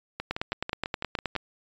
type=two click trains; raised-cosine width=0.3 ms; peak=-16 / -12 dBFS; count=8 / 11; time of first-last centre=0.2-1.353 / 0.31-1.363 s; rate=6.07 / 9.5 Hz; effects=resampled to 16000 Hz